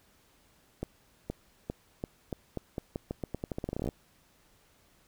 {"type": "accelerating click train", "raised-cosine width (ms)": 2, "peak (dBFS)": -20, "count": 24, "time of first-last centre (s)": [0.83, 3.889], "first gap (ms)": 470, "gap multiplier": 0.85, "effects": ["pink hiss -65 dBFS RMS until 5.07 s"]}